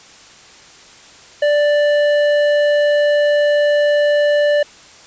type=tone with hard clipping; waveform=sine; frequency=587.3 Hz; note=D5; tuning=in tune; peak=-13 dBFS; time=1.42-4.63 s; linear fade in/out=5 ms; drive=10 dB; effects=white hiss -42 dBFS RMS until 5.06 s + resampled to 16000 Hz